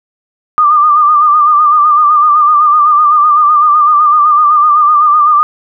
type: tone with vibrato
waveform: sine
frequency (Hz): 1200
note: D6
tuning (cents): +37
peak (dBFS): -4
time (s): 0.58-5.43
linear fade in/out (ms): 0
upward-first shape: sine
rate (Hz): 7.9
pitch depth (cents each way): 55
effects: none